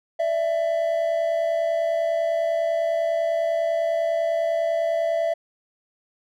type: tone pair together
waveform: triangle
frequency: 594 / 664 Hz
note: D5 / E5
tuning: +20 / +12 cents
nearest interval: major second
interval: 192 cents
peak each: -26 / -19 dBFS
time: 0.19-5.34 s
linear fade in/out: 10 ms
effects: none